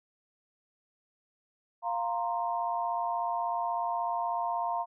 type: chord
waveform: sine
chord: F suspended fourth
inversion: none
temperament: just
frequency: 698.5 / 931.3 / 1047.7 Hz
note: F5 / Bb5 / C6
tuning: 0 / -2 / +2 cents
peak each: -32 / -32 / -36 dBFS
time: 1.82-4.86 s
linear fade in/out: 50 ms
effects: none